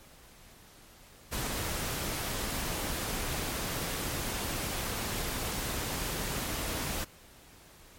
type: noise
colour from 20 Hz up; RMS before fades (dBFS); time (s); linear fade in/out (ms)
pink; -34; 1.31-7.05; 20
effects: pink hiss -55 dBFS RMS until 7.98 s + MP3 64 kbps